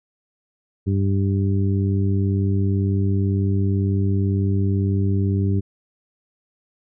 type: harmonic tone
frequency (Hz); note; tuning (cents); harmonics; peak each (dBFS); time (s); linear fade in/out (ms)
98; G2; 0; 1 / 2 / 3 / 4; -18 / -24 / -28 / -30; 0.86-5.61; 20
effects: none